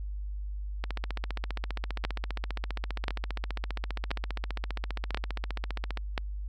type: two click trains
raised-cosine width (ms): 0.3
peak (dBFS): -18 / -13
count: 78 / 5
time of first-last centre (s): 0.84-5.973 / 2.05-6.178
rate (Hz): 15 / 0.969
effects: added 50 Hz sine -33 dBFS peak until 6.48 s